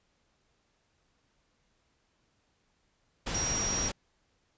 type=tone in noise; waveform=sine; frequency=5690 Hz; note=F8; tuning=31 cents sharp; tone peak=-30 dBFS; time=3.34-3.89 s; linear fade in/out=10 ms; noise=pink; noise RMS=-34 dBFS; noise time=3.26-3.92 s; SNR=+1 dB; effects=pink hiss -73 dBFS RMS until 4.57 s + resampled to 16000 Hz